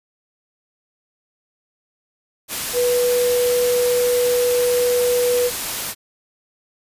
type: tone in noise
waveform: sine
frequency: 490 Hz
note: B4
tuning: 14 cents flat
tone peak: -15 dBFS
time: 2.73-5.51 s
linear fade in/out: 50 ms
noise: white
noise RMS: -25 dBFS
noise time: 2.48-5.95 s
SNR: +7 dB
effects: resampled to 32000 Hz